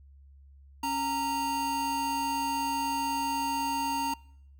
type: tone pair together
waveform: square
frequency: 275.3 / 926 Hz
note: C#4 / A#5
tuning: -12 / -12 cents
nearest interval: octave + major sixth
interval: 2100 cents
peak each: -36 / -30 dBFS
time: 0.83-4.14 s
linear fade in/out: 5 ms
effects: noise-tail reverb RT60 0.7 s tail -24 dB re dry + added 69 Hz sine -51 dBFS peak until 4.59 s